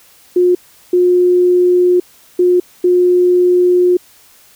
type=tone bursts at uneven times; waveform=sine; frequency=358.3 Hz; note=F4; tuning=44 cents sharp; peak=-7 dBFS; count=4; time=0.36-0.55 / 0.93-2 / 2.39-2.6 / 2.84-3.97 s; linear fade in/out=5 ms; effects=white hiss -46 dBFS RMS until 4.55 s